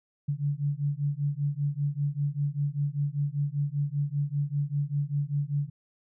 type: beating tone pair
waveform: sine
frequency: 141.4 / 146.5 Hz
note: C#3 / D3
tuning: +35 / -4 cents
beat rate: 5.1 Hz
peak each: -29 dBFS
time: 0.28-5.7 s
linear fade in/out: 10 ms
effects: none